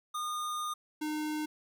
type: tone pair in turn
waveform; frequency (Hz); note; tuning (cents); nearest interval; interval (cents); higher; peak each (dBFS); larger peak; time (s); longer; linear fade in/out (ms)
square; 1221 / 305.2; D#6 / D#4; -33 / -33; 2 octaves; 2400; first; -34 / -33; second; 0.14-0.74 / 1.01-1.46; first; 10
effects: none